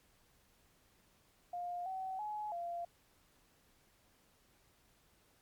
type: tone with pitch steps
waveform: sine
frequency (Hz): 706 / 758 / 845 / 690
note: F5 / F#5 / G#5 / F5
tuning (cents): +19 / +42 / +30 / -21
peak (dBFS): -38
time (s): 1.53-2.85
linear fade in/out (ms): 5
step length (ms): 330
effects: pink hiss -70 dBFS RMS until 5.41 s + MP3 96 kbps